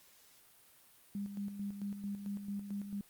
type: tone with tremolo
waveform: sine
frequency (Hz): 201.4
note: G3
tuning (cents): +47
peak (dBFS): -36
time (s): 1.15-3.01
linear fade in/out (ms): 2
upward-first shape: square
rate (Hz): 4.5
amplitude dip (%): 55
effects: white hiss -63 dBFS RMS until 3.09 s + Opus 48 kbps